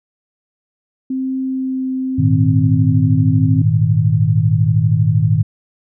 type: tone with vibrato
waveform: sine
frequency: 261.6 Hz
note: C4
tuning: in tune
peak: -17 dBFS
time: 1.1-3.62 s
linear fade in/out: 5 ms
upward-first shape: triangle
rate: 0.9 Hz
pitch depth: 9 cents each way
type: chord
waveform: sine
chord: Ab suspended second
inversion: none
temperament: equal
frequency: 103.83 / 116.54 / 155.56 Hz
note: Ab2 / Bb2 / Eb3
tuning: 0 / 0 / 0 cents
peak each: -15 dBFS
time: 2.18-5.43 s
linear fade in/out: 10 ms
effects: none